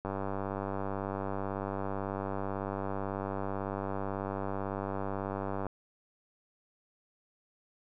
click train, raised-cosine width 1 ms, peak -21 dBFS, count 552, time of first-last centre 0.05-5.667 s, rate 98.1 Hz, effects none

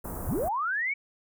pink band-stop noise, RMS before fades -36 dBFS, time 0.04-0.49 s, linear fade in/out 10 ms, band 1200 to 10000 Hz, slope 24 dB/octave
sine linear sweep, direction up, 37.55 to 2289 Hz, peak -26 dBFS, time 0.27-0.94 s, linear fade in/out 10 ms
effects none

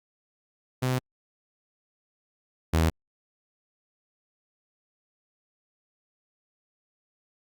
sawtooth tone pair in turn, 128 / 80.85 Hz, C3 / E2, -38 / -33 cents, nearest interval minor sixth, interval 795 cents, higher first, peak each -20 / -16 dBFS, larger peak second, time 0.82-0.99 / 2.73-2.9 s, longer neither, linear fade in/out 10 ms, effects Opus 48 kbps

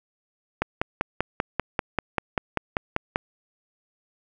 click train, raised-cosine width 0.5 ms, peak -7 dBFS, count 14, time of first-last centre 0.62-3.159 s, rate 5.12 Hz, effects none

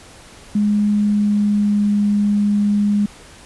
sine tone with pitch glide, 207.7 to 205.7 Hz, G#3 to G#3, 0 to -16 cents, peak -13 dBFS, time 0.55-3.06 s, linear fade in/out 5 ms, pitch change -16 cents, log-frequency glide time 0.89-2.01 s, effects pink hiss -42 dBFS RMS until 3.45 s + resampled to 24000 Hz

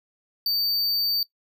square tone, 4600 Hz, D8, 37 cents flat, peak -22 dBFS, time 0.46-1.23 s, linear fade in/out 2 ms, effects noise-tail reverb RT60 0.1 s tail -18 dB re dry

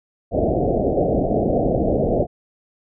white low-pass noise, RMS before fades -19 dBFS, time 0.31-2.27 s, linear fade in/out 50 ms, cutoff 720 Hz, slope 96 dB/octave, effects none

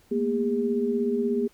sine tone cluster, 221.8 / 238.3 / 406.2 Hz, A3 / A#3 / G#4, +14 / +38 / -38 cents, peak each -32 / -26 / -25 dBFS, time 0.11-1.48 s, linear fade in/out 10 ms, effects pink hiss -60 dBFS RMS until 1.53 s

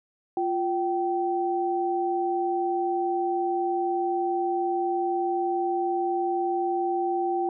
sine tone pair together, 349.6 / 773.6 Hz, F4 / G5, +2 / -23 cents, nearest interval octave + major second, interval 1375 cents, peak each -26 dBFS, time 0.37-7.49 s, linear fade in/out 2 ms, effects none

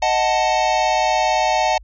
square chord, D# diminished, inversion none, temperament equal, 622.3 / 740 / 880 Hz, D#5 / F#5 / A5, 0 / 0 / 0 cents, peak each -22 / -20 / -20 dBFS, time 0.02-1.78 s, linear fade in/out 5 ms, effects added 50 Hz sine -40 dBFS peak until 1.83 s + resampled to 16000 Hz

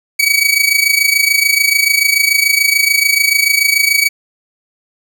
sawtooth tone with amplitude modulation, 2269 Hz, C#7, 40 cents sharp, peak -3 dBFS, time 0.19-4.09 s, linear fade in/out 10 ms, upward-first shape sine, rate 26.9 Hz, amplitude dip 75%, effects none

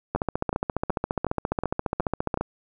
two click trains, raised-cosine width 1 ms, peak -12 / -10 dBFS, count 7 / 34, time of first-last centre 0.16-2.374 / 0.15-2.41 s, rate 2.71 / 14.6 Hz, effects none

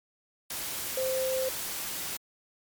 sine tone in noise, 521 Hz, C5, 7 cents flat, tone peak -27 dBFS, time 0.97-1.49 s, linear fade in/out 5 ms, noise white, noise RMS -35 dBFS, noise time 0.5-2.17 s, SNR +5 dB, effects MP3 96 kbps

